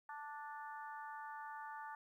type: harmonic tone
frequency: 293.7 Hz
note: D4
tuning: in tune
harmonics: 3 / 4 / 5 / 6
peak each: -48 / -53 / -54 / -56 dBFS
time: 0.09-1.95 s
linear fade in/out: 2 ms
effects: 13-bit